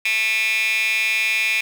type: tone with high-pass filter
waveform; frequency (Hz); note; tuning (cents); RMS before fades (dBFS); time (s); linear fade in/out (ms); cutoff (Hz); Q
15% pulse; 220; A3; 0; -20; 0.05-1.61; 5; 2500; 9
effects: 8-bit